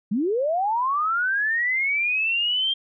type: linear sweep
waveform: sine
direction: up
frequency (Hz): 185 to 3200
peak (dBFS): -20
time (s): 0.11-2.74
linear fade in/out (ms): 10
effects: none